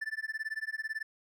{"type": "tone with tremolo", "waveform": "triangle", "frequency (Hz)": 1761, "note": "A6", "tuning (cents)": 1, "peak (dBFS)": -29, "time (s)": [0.01, 1.03], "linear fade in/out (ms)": 10, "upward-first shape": "sine", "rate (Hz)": 18, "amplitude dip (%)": 100, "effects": []}